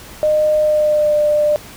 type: tone with pitch glide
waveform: sine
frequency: 611 to 597.7 Hz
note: D#5 to D5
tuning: -32 to +30 cents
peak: -11 dBFS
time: 0.23-1.56 s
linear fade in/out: 0 ms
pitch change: -38 cents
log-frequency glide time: 0.57-1.16 s
effects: pink hiss -37 dBFS RMS until 1.76 s